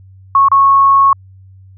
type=tone with dropouts; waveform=sine; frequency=1100 Hz; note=C#6; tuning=14 cents flat; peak=-5 dBFS; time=0.35-1.13 s; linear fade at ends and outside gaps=2 ms; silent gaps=0.485-0.516 s; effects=added 95 Hz sine -37 dBFS peak until 1.77 s